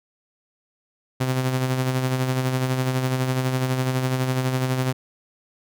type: tone with tremolo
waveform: sawtooth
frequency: 129.3 Hz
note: C3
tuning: 20 cents flat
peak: -15 dBFS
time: 1.2-4.93 s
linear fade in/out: 10 ms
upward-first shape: sine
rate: 12 Hz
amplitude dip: 45%
effects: none